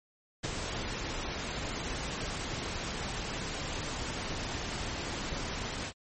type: noise with ADSR envelope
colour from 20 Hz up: pink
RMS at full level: -31 dBFS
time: 0.43-5.93 s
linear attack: 18 ms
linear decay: 16 ms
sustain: -5 dB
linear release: 64 ms
effects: MP3 32 kbps